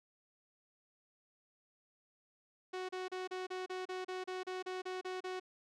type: tone bursts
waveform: sawtooth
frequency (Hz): 370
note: F#4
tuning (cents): 0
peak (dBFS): -35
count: 14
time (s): 2.73-5.399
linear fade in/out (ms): 10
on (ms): 160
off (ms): 33
effects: low-pass 5000 Hz 12 dB/octave